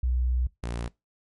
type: tone pair in turn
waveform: sine / sawtooth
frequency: 62 / 58.72 Hz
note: B1 / A#1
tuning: +7 / +13 cents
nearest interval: minor second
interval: 94 cents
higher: first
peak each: -22 / -26 dBFS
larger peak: first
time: 0.03-0.47 / 0.63-0.88 s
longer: first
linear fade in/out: 5 ms
effects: noise-tail reverb RT60 0.2 s tail -21 dB re dry + MP3 48 kbps